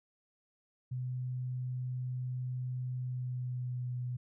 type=tone with pitch glide; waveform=sine; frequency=126.4 to 124.09 Hz; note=B2 to B2; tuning=+41 to +9 cents; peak=-34 dBFS; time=0.91-4.17 s; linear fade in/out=10 ms; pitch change=-32 cents; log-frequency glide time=2.96-3.97 s; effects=none